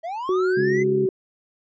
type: linear sweep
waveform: triangle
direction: up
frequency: 628 to 2080 Hz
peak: -25 dBFS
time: 0.03-0.84 s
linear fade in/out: 20 ms
type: tone with pitch glide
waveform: sine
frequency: 370.4 to 378 Hz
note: F#4 to F#4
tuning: +2 to +37 cents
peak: -18 dBFS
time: 0.29-1.09 s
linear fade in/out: 2 ms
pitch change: +35 cents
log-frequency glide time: 0.68-0.96 s
type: harmonic tone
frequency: 69 Hz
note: C#2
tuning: 7 cents flat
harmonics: 2 / 3 / 4 / 5 / 6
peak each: -28 / -27 / -35 / -37 / -35 dBFS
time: 0.56-1.07 s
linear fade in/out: 20 ms
effects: resampled to 16000 Hz